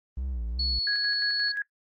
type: tone with vibrato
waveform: triangle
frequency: 61.1 Hz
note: B1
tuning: 18 cents flat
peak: -27 dBFS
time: 0.17-0.79 s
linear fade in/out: 5 ms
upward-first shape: sine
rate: 2.6 Hz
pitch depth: 140 cents each way
type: tone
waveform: sine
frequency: 4390 Hz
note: C#8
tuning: 18 cents flat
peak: -26 dBFS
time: 0.59-1.52 s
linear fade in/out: 5 ms
type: tone with tremolo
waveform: sine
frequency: 1661.2 Hz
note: G#6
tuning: in tune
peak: -26 dBFS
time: 0.87-1.62 s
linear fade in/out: 2 ms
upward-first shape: square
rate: 5.7 Hz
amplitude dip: 45%
effects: noise-tail reverb RT60 0.1 s tail -21 dB re dry + Opus 24 kbps